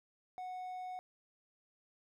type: tone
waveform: triangle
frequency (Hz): 736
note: F#5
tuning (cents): -9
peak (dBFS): -39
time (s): 0.38-0.99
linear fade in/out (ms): 0
effects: none